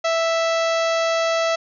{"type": "harmonic tone with a mistuned harmonic", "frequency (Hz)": 659.3, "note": "E5", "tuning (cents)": 0, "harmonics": [1, 2, 3, 4, 5, 6, 7, 8, 9, 10], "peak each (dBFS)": [-19, -25, -29, -31, -33, -35, -36, -37, -38, -39], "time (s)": [0.04, 1.56], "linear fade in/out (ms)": 10, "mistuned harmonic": 7, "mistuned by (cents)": -39, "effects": []}